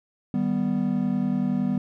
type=chord; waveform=triangle; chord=Eb augmented; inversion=none; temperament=equal; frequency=155.56 / 196 / 246.9 Hz; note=Eb3 / G3 / B3; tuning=0 / 0 / 0 cents; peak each=-29 / -23 / -23 dBFS; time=0.34-1.78 s; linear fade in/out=2 ms; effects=none

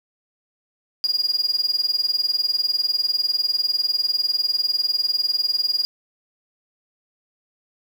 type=tone with tremolo; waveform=sine; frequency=4846 Hz; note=D#8; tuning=47 cents flat; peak=-13 dBFS; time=1.04-5.85 s; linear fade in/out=0 ms; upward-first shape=sine; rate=20 Hz; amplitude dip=95%; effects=tanh soft clip ceiling -15 dBFS + 7-bit

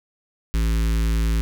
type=tone with notch filter; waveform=square; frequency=55 Hz; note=A1; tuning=in tune; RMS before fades=-20 dBFS; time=0.54-1.41 s; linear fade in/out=0 ms; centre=680 Hz; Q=0.62; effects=none

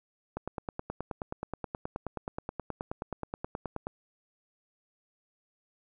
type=click train; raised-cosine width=1 ms; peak=-20 dBFS; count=34; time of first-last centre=0.37-3.869 s; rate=9.43 Hz; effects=none

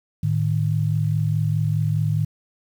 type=tone pair together; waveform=sine; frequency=108.19 / 153 Hz; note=A2 / D#3; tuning=-29 / -29 cents; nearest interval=tritone; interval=600 cents; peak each=-21 dBFS; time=0.23-2.25 s; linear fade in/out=5 ms; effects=8-bit

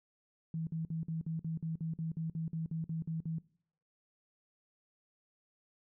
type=tone bursts; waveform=sine; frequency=162 Hz; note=E3; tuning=30 cents flat; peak=-34 dBFS; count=16; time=0.54-3.385 s; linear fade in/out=2 ms; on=130 ms; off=51 ms; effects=noise-tail reverb RT60 0.6 s tail -21 dB re dry

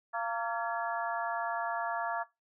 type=harmonic tone with a mistuned harmonic; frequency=229.8 Hz; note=A#3; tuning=25 cents flat; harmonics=3 / 4 / 5 / 6 / 7; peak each=-36 / -37 / -38 / -39 / -39 dBFS; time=0.13-2.24 s; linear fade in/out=20 ms; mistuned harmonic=7; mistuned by=+85 cents; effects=noise-tail reverb RT60 0.2 s tail -19 dB re dry

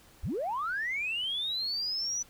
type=linear sweep; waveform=sine; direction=up; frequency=32.7 to 5990 Hz; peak=-29 dBFS; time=0.23-2.23 s; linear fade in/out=10 ms; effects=tanh soft clip ceiling -25 dBFS + pink hiss -58 dBFS RMS until 2.29 s

